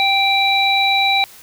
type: harmonic tone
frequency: 784 Hz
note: G5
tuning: in tune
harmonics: 1 / 3 / 5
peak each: -17 / -17 / -17 dBFS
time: 0-1.24 s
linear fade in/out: 0 ms
effects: white hiss -42 dBFS RMS until 1.42 s